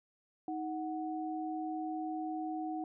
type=tone pair together; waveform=sine; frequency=314.9 / 740 Hz; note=D#4 / F#5; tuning=+21 / 0 cents; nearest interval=octave + minor third; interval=1479 cents; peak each=-37 / -39 dBFS; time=0.48-2.84 s; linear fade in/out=2 ms; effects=none